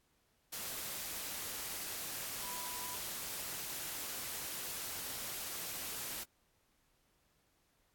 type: tone in noise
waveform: sine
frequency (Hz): 987.8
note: B5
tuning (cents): 0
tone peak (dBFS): -47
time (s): 2.42-2.96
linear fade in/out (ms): 10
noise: white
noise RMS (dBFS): -42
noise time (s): 0.52-6.24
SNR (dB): -8
effects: pink hiss -75 dBFS RMS until 7.94 s + AAC 64 kbps